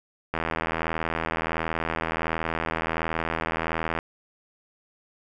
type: click train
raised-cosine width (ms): 0.5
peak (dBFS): -11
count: 298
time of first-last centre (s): 0.34-3.989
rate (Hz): 81.4
effects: none